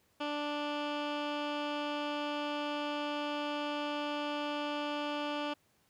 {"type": "tone with low-pass filter", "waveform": "15% pulse", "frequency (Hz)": 293.7, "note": "D4", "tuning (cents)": 0, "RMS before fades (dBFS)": -36, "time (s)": [0.2, 5.54], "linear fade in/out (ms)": 10, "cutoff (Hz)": 3300, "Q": 1.6, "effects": ["pink hiss -71 dBFS RMS until 5.89 s", "high-pass 80 Hz 12 dB/octave"]}